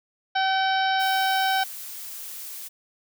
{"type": "harmonic tone", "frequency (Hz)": 766, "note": "G5", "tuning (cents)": -40, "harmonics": [1, 2, 3, 4, 5, 6, 7], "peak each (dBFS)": [-22, -26, -35, -32, -33, -40, -36], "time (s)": [0.35, 1.64], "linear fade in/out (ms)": 10}
{"type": "noise", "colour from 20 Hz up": "blue", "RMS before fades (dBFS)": -37, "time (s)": [0.99, 2.69], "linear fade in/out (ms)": 20}
{"effects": []}